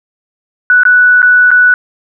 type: tone with dropouts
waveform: sine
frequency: 1480 Hz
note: F#6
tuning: in tune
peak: -3 dBFS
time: 0.7-1.74 s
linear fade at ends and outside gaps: 1 ms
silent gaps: 0.834-0.852 / 1.219-1.228 / 1.506-1.514 s
effects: none